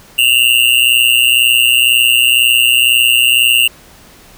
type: tone with amplitude modulation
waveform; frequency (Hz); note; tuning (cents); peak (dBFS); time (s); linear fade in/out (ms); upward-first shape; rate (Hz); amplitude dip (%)
square; 2794; F7; 0; -4; 0.18-3.68; 10; sine; 122; 95
effects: pink hiss -41 dBFS RMS until 4.37 s